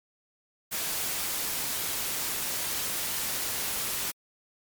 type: noise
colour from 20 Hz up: white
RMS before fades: -31 dBFS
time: 0.71-4.12 s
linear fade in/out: 20 ms
effects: MP3 96 kbps